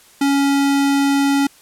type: tone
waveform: square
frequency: 279.1 Hz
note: C#4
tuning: 12 cents sharp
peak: -14 dBFS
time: 0.21-1.47 s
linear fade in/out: 5 ms
effects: white hiss -48 dBFS RMS until 1.61 s + low-pass 12000 Hz 12 dB/octave